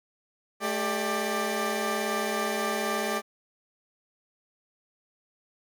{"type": "tone cluster", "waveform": "15% pulse", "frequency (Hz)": [217.1, 395.3, 591], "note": ["A3", "G4", "D5"], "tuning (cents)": [-23, 15, 11], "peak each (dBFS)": -25, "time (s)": [0.6, 3.22], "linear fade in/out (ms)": 50, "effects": []}